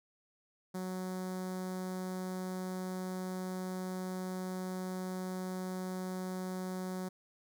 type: tone with notch filter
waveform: sawtooth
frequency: 185 Hz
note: F#3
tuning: in tune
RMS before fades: -39 dBFS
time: 0.74-7.09 s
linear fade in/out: 10 ms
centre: 2700 Hz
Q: 0.81
effects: none